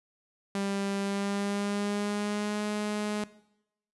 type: tone with pitch glide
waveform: sawtooth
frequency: 198.2 to 209.6 Hz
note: G3 to G#3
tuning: +19 to +16 cents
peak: -25 dBFS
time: 0.55-3.24 s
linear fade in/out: 2 ms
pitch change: +97 cents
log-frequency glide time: 1.01-2.62 s
effects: noise-tail reverb RT60 0.8 s tail -18 dB re dry + resampled to 24000 Hz